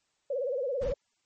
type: tone with vibrato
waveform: sine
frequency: 525 Hz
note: C5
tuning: 6 cents sharp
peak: -28 dBFS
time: 0.3-0.94 s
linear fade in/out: 5 ms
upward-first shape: sine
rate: 18 Hz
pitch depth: 150 cents each way
type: noise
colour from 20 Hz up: brown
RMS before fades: -36 dBFS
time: 0.81-0.93 s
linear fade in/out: 10 ms
effects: white hiss -75 dBFS RMS until 1.25 s + MP3 32 kbps